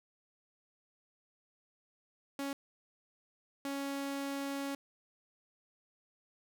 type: tone bursts at uneven times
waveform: sawtooth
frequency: 277.8 Hz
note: C#4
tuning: 4 cents sharp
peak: -32 dBFS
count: 2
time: 2.39-2.53 / 3.65-4.75 s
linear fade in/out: 2 ms
effects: none